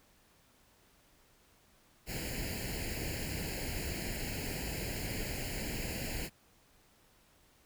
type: noise with comb filter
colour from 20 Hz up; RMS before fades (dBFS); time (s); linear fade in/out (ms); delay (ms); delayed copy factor
pink; -38; 2.06-6.3; 50; 0.42; +0.85
effects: pink hiss -66 dBFS RMS until 7.65 s